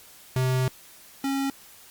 square tone pair in turn, 129 / 273.3 Hz, C3 / C#4, -24 / -24 cents, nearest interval octave + minor second, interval 1300 cents, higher second, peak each -22 / -25 dBFS, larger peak first, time 0.36-0.68 / 1.24-1.5 s, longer first, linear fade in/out 2 ms, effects white hiss -50 dBFS RMS until 1.9 s + Opus 48 kbps

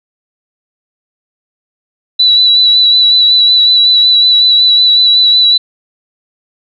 sine tone with vibrato, 3951 Hz, B7, in tune, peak -4 dBFS, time 2.19-5.58 s, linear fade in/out 10 ms, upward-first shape sine, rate 5.4 Hz, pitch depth 24 cents each way, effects none

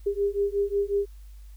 sine beating tone pair, 400 / 405.5 Hz, G4 / G#4, +35 / -41 cents, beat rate 5.5 Hz, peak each -26 dBFS, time 0.06-1.06 s, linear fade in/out 10 ms, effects added 50 Hz sine -42 dBFS peak until 1.56 s + white hiss -63 dBFS RMS until 1.56 s

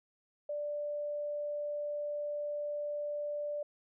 sine tone, 588 Hz, D5, 2 cents sharp, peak -34 dBFS, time 0.49-3.63 s, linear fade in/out 5 ms, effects none

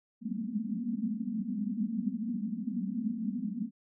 white band-pass noise, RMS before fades -34 dBFS, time 0.21-3.71 s, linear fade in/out 50 ms, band 190 to 250 Hz, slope 96 dB/octave, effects none

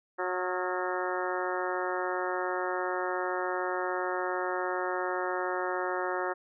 harmonic tone with a mistuned harmonic, 182.7 Hz, F#3, 22 cents flat, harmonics 2 / 3 / 4 / 5 / 6 / 7 / 8 / 9 / 10, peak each -34 / -36 / -37 / -38 / -39 / -39 / -40 / -41 / -41 dBFS, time 0.18-6.34 s, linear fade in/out 20 ms, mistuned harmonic 8, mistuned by -64 cents, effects none

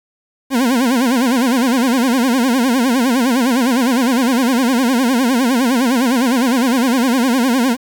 40% pulse tone with vibrato, 249.9 Hz, B3, 21 cents sharp, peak -11 dBFS, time 0.5-7.77 s, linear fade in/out 50 ms, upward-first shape sine, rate 9.8 Hz, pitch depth 160 cents each way, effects 7-bit

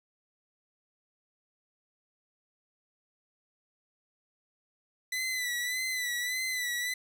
sawtooth tone with vibrato, 1993 Hz, B6, 15 cents sharp, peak -27 dBFS, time 5.12-6.94 s, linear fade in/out 5 ms, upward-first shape sine, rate 1.7 Hz, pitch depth 54 cents each way, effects none

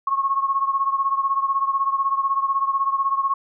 sine beating tone pair, 1090 / 1106 Hz, C#6 / C#6, -29 / -4 cents, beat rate 16 Hz, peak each -20 / -24 dBFS, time 0.07-3.34 s, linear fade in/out 5 ms, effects none

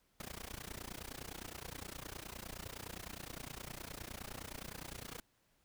pink noise with amplitude modulation, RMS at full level -44 dBFS, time 0.2-5.2 s, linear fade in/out 2 ms, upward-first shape sine, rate 29.7 Hz, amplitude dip 95%, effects pink hiss -75 dBFS RMS until 5.64 s

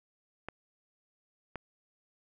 clicks, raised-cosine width 0.5 ms, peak -23 dBFS, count 2, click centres 0.486 / 1.557 s, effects none

